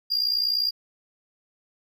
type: tone with amplitude modulation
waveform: triangle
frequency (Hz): 4803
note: D8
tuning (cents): +38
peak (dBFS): -17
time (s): 0.1-0.71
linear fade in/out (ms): 20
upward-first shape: sine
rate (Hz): 60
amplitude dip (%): 75
effects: none